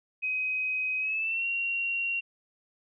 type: tone with pitch glide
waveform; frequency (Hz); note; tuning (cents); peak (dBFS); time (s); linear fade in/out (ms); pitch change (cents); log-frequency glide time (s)
sine; 2522 to 2750; D#7 to F7; +23 to -27; -27; 0.22-2.21; 20; +150; 0.99-1.46
effects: none

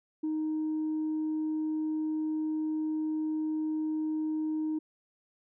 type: tone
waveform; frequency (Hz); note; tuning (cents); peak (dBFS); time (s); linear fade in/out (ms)
sine; 311.1; D#4; 0; -27; 0.23-4.79; 10
effects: tanh soft clip ceiling -26 dBFS

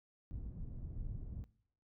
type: low-pass noise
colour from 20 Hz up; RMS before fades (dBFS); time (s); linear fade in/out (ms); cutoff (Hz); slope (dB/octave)
pink; -44; 0.31-1.44; 0; 130; 12
effects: noise-tail reverb RT60 0.6 s tail -20 dB re dry

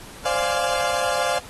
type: chord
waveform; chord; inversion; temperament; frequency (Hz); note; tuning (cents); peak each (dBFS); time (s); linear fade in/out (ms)
30% pulse; D half-diminished seventh; third; equal; 523.3 / 587.3 / 698.5 / 830.6; C5 / D5 / F5 / Ab5; 0 / 0 / 0 / 0; -24 / -24 / -22 / -27; 0.25-1.39; 10
effects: pink hiss -42 dBFS RMS until 1.49 s + AAC 32 kbps

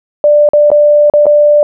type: tone with dropouts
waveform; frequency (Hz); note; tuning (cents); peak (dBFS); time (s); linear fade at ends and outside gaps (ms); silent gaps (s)
sine; 591; D5; +11; -3; 0.24-1.63; 1; 0.489-0.534 / 0.703-0.716 / 1.099-1.137 / 1.257-1.266
effects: none

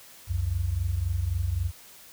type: tone pair together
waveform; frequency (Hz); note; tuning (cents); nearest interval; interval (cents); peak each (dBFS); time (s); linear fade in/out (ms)
sine; 66.4 / 90.17; C2 / F#2; +26 / -44; perfect fourth; 530; -29 / -26; 0.27-1.72; 50
effects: white hiss -50 dBFS RMS until 2.12 s

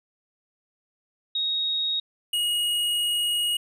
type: tone pair in turn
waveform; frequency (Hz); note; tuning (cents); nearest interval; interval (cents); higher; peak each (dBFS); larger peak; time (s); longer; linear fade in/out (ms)
sine / square; 3761 / 2885; A#7 / F#7; +15 / -44; perfect fourth; 459; first; -23; neither; 1.35-2 / 2.33-3.57; second; 5
effects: none

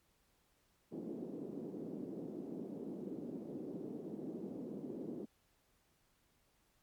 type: band-pass noise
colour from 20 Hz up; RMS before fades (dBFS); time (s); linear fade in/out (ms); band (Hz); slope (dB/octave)
white; -45; 0.91-5.26; 20; 190 to 380; 24
effects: pink hiss -75 dBFS RMS until 6.82 s + MP3 96 kbps

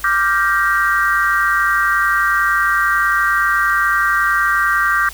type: chord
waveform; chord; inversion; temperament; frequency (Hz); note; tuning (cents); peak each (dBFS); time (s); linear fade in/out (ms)
sine; G minor seventh; second; equal with one note detuned; 1174.7 / 1396.9 / 1568 / 1892.9; D6 / F6 / G6 / Bb6; 0 / 0 / 0 / +26; -17 / -21 / -16 / -21; 0.04-5.09; 2
effects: added 50 Hz sine -36 dBFS peak until 5.13 s + white hiss -36 dBFS RMS until 5.13 s

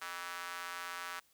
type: tone with high-pass filter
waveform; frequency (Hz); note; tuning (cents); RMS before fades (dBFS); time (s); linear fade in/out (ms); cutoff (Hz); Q
square; 88; F2; +14; -43; 0.01-1.2; 10; 1300; 2.1
effects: white hiss -70 dBFS RMS until 1.33 s

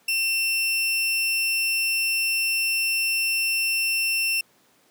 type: tone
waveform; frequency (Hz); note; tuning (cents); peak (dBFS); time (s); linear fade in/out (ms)
sawtooth; 2700; E7; +41; -18; 0.08-4.41; 5
effects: pink hiss -60 dBFS RMS until 4.9 s + high-pass 200 Hz 12 dB/octave

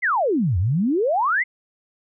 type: exponential two-way sweep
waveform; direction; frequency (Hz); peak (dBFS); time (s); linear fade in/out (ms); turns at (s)
sine; down then up; 2169 to 82.3 to 2169; -17; 0.02-1.44; 20; 0.58
effects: none

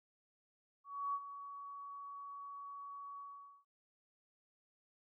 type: tone with ADSR envelope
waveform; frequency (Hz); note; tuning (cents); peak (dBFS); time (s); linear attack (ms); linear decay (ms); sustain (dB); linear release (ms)
sine; 1127; C#6; +28; -34; 0.84-3.65; 300; 52; -12; 470
effects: none

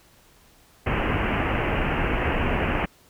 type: low-pass noise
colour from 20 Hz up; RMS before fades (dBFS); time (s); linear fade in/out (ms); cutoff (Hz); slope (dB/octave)
pink; -24; 0.86-2.86; 10; 2900; 96
effects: pink hiss -56 dBFS RMS until 3.09 s

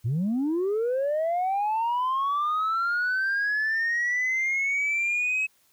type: linear sweep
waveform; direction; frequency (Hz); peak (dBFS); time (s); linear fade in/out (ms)
sine; up; 103.8 to 2572; -21; 0.04-5.47; 20
effects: tanh soft clip ceiling -21 dBFS + white hiss -64 dBFS RMS until 5.72 s

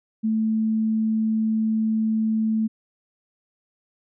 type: tone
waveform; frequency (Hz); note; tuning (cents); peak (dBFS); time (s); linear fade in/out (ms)
sine; 220; A3; 0; -19; 0.23-2.68; 20
effects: none

